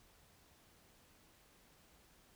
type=silence; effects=pink hiss -67 dBFS RMS until 2.35 s